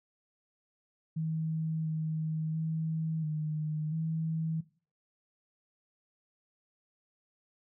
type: tone with pitch steps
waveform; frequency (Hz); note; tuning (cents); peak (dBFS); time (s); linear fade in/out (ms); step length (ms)
sine; 159.5 / 157.7 / 160 / 153.8 / 160.8; D#3 / D#3 / D#3 / D#3 / E3; +43 / +24 / +49 / -20 / -43; -30; 1.16-4.61; 10; 690
effects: noise-tail reverb RT60 0.4 s tail -18 dB re dry